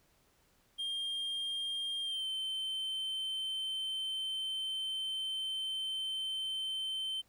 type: tone with pitch glide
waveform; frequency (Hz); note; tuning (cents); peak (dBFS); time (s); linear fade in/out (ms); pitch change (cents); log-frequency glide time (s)
triangle; 3207 to 3092; G7 to G7; +39 to -24; -33; 0.78-7.22; 20; -63; 2.02-2.27
effects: pink hiss -70 dBFS RMS until 7.28 s